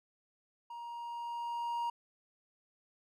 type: tone with level ramp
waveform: triangle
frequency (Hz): 943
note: A#5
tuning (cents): +20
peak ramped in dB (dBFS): -41 to -30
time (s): 0.7-1.9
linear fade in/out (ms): 5
effects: none